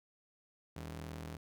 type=ring-modulated tone; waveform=sawtooth; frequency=119.3 Hz; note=A#2; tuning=41 cents sharp; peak=-36 dBFS; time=0.76-1.37 s; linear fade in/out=5 ms; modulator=38.4 Hz; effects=none